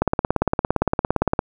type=click train; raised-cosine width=1 ms; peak=-3 dBFS; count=25; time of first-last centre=0.02-1.391 s; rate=17.5 Hz; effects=none